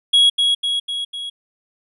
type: tone with echo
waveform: triangle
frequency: 3322 Hz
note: G#7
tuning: in tune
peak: -8 dBFS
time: 0.13-0.3 s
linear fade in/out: 10 ms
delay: 250 ms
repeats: 4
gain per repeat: -4 dB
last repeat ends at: 1.3 s
effects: resampled to 32000 Hz